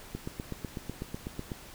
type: click train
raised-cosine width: 3 ms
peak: -22 dBFS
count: 12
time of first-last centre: 0.15-1.518 s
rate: 8.04 Hz
effects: pink hiss -49 dBFS RMS until 1.74 s